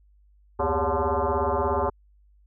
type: tone with frequency modulation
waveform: sine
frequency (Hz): 233.1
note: A#3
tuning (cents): 0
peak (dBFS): -21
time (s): 0.59-1.9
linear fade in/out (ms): 10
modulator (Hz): 161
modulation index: 5.8
effects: added 50 Hz sine -55 dBFS peak until 2.46 s